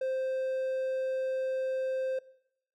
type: tone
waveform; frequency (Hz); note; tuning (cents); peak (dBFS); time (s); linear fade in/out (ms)
triangle; 523.3; C5; 0; -27; 0.01-2.19; 5
effects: noise-tail reverb RT60 0.7 s tail -20 dB re dry